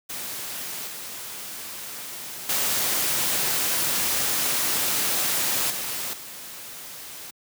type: noise with level steps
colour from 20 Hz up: white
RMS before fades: -33 / -36 / -24 / -30 / -39 dBFS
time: 0.09-7.31 s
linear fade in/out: 10 ms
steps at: 0.87 / 2.49 / 5.7 / 6.13 s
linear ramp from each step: 5 ms
effects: high-pass 100 Hz 12 dB/octave